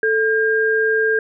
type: tone pair together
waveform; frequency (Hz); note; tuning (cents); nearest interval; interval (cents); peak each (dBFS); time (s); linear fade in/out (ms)
sine; 440 / 1608.3; A4 / G6; 0 / +44; octave + minor seventh; 2244; -17; 0.03-1.19; 2
effects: none